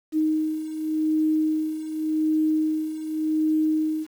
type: beating tone pair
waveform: sine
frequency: 311.1 / 311.97 Hz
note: D#4 / D#4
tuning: 0 / +5 cents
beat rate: 0.87 Hz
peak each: -27 / -22 dBFS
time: 0.12-4.07 s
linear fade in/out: 50 ms
effects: 8-bit